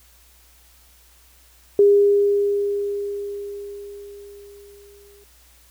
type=tone with exponential decay; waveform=sine; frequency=405.1 Hz; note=G#4; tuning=43 cents flat; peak=-9 dBFS; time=1.79-5.24 s; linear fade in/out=2 ms; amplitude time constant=750 ms; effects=added 60 Hz sine -54 dBFS peak until 5.7 s + white hiss -54 dBFS RMS until 5.7 s